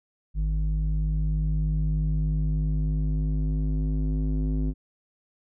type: tone with low-pass filter sweep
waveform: square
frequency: 51.6 Hz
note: G#1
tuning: 10 cents flat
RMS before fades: -25 dBFS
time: 0.34-4.74 s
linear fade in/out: 50 ms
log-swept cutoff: 120 to 260 Hz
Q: 2.3
effects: none